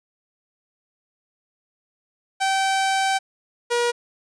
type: tone pair in turn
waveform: sawtooth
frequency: 773 / 478.6 Hz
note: G5 / A#4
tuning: -24 / +46 cents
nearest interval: minor sixth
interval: 830 cents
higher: first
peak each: -15 dBFS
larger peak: neither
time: 2.4-3.19 / 3.7-3.92 s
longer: first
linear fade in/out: 20 ms
effects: resampled to 22050 Hz